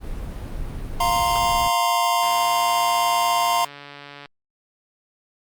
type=noise; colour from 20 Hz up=brown; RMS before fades=-30 dBFS; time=0-1.71 s; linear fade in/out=50 ms
type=chord; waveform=square; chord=F suspended fourth; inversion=none; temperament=equal; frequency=698.5 / 932.3 / 1046.5 Hz; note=F5 / Bb5 / C6; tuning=0 / 0 / 0 cents; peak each=-23 dBFS; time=1-3.65 s; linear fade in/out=5 ms
type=click train; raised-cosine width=0.3 ms; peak=-23 dBFS; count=291; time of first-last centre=2.23-4.258 s; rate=143 Hz
effects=Opus 32 kbps